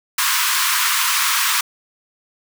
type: high-pass noise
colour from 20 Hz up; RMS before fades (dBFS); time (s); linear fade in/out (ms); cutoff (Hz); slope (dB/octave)
pink; -18; 0.18-1.61; 5; 960; 96
effects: none